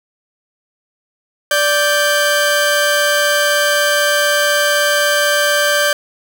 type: tone pair together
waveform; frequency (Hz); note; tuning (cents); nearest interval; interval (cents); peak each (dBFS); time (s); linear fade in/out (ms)
sawtooth; 585.6 / 1568; D5 / G6; -5 / 0; octave + perfect fourth; 1705; -11; 1.51-5.93; 2
effects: none